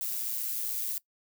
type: noise with amplitude modulation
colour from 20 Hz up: violet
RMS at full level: -31 dBFS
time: 0.01-0.98 s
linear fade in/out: 2 ms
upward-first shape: sine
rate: 116 Hz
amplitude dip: 45%
effects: noise-tail reverb RT60 0.1 s tail -20 dB re dry